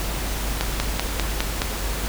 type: slowing click train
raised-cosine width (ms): 0.2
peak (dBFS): -4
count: 6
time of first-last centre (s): 0.61-1.619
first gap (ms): 190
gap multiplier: 1.03
effects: added 50 Hz sine -26 dBFS peak until 2.08 s + pink hiss -29 dBFS RMS until 2.08 s